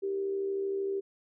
sine tone with amplitude modulation, 392 Hz, G4, in tune, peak -27 dBFS, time 0.02-1.01 s, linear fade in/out 20 ms, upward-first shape sine, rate 73.1 Hz, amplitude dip 45%, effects none

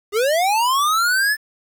square linear sweep, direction up, 392 to 1760 Hz, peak -16 dBFS, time 0.12-1.37 s, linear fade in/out 50 ms, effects 8-bit

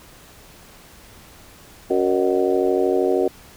harmonic tone with a mistuned harmonic, 93 Hz, F#2, 9 cents sharp, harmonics 3 / 4 / 5 / 6 / 7 / 8, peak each -25 / -19 / -22 / -30 / -25 / -29 dBFS, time 1.9-3.28 s, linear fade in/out 5 ms, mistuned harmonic 7, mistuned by -89 cents, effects pink hiss -46 dBFS RMS until 3.56 s

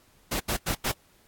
pink noise bursts at uneven times, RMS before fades -28 dBFS, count 4, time 0.31-0.4 / 0.48-0.57 / 0.66-0.75 / 0.84-0.92 s, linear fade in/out 10 ms, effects pink hiss -61 dBFS RMS until 1.27 s + AAC 64 kbps

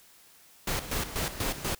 pink noise with tremolo, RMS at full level -30 dBFS, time 0.67-1.75 s, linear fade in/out 5 ms, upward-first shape square, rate 4.1 Hz, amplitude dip 70%, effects white hiss -57 dBFS RMS until 1.79 s

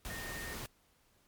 sine tone in noise, 1838 Hz, A#6, 25 cents flat, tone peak -44 dBFS, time 0.1-0.54 s, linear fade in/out 0 ms, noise pink, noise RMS -43 dBFS, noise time 0.05-0.66 s, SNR -4 dB, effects pink hiss -70 dBFS RMS until 1.27 s + MP3 96 kbps

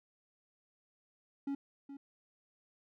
triangle tone with echo, 278.4 Hz, C#4, 8 cents sharp, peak -32 dBFS, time 1.47-1.55 s, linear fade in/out 5 ms, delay 420 ms, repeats 1, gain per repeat -11 dB, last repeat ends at 1.97 s, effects none

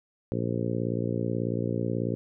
harmonic tone, 58.27 Hz, A#1, in tune, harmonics 2 / 3 / 4 / 5 / 6 / 7 / 8 / 9, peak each -31 / -33 / -34 / -35 / -36 / -36 / -37 / -38 dBFS, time 0.32-2.15 s, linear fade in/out 0 ms, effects none

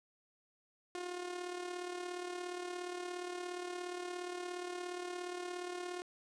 sawtooth tone with amplitude modulation, 356.8 Hz, F4, 37 cents sharp, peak -34 dBFS, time 0.95-6.02 s, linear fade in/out 0 ms, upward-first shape sine, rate 37.1 Hz, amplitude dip 55%, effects resampled to 22050 Hz

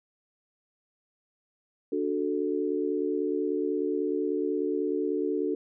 sine chord, D major, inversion none, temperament equal, 293.7 / 370 / 440 Hz, D4 / F#4 / A4, 0 / 0 / 0 cents, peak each -30 dBFS, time 1.92-5.55 s, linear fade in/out 5 ms, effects none

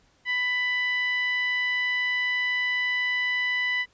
15% pulse tone with band-pass filter, 994 Hz, B5, 11 cents sharp, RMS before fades -26 dBFS, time 0.25-3.86 s, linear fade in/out 50 ms, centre 2200 Hz, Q 7.2, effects pink hiss -63 dBFS RMS until 3.93 s + resampled to 16000 Hz

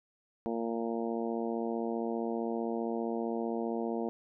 harmonic tone, 115.3 Hz, A#2, 19 cents flat, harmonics 2 / 3 / 4 / 5 / 6 / 7 / 8, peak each -35 / -37 / -37 / -43 / -41 / -46 / -47 dBFS, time 0.46-4.09 s, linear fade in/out 0 ms, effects none

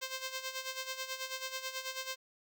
5% pulse tone with tremolo, 523.3 Hz, C5, in tune, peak -24 dBFS, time 0.01-2.16 s, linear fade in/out 20 ms, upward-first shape sine, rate 9.2 Hz, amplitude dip 70%, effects none

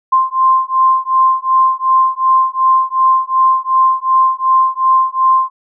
sine beating tone pair, 1046.5 / 1049.2 Hz, C6 / C6, 0 / +4 cents, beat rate 2.7 Hz, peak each -12 dBFS, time 0.12-5.5 s, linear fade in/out 10 ms, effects none

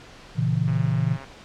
sine chord, A# diminished, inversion none, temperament equal, 116.54 / 138.59 / 164.81 Hz, A#2 / C#3 / E3, 0 / 0 / 0 cents, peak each -24 dBFS, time 0.35-1.18 s, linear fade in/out 50 ms
click train, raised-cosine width 0.5 ms, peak -26 dBFS, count 77, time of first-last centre 0.68-1.243 s, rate 135 Hz
effects pink hiss -45 dBFS RMS until 1.44 s + low-pass 5000 Hz 12 dB/octave

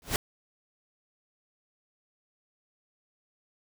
pink noise with exponential growth, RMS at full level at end -21 dBFS, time 0.02-0.16 s, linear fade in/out 1 ms, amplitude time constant 29 ms, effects none

